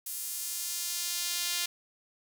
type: tone with high-pass filter sweep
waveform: sawtooth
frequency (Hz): 349.2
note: F4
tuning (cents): 0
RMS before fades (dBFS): -34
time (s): 0.06-1.66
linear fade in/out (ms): 5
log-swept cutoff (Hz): 9900 to 3400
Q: 0.88
effects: none